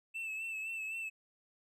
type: tone with vibrato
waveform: triangle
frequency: 2637 Hz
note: E7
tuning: in tune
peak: -36 dBFS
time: 0.14-1.1 s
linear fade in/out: 20 ms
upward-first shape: sine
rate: 3.9 Hz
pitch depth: 40 cents each way
effects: none